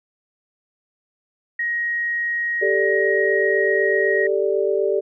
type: tone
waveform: sine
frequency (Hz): 1885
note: A#6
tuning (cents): +19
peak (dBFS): -20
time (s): 1.59-4.27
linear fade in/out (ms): 5
type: chord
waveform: sine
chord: G suspended second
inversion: none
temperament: equal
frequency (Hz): 392 / 440 / 587.3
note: G4 / A4 / D5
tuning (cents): 0 / 0 / 0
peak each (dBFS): -20 / -22 / -23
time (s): 2.61-5.01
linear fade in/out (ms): 20
effects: none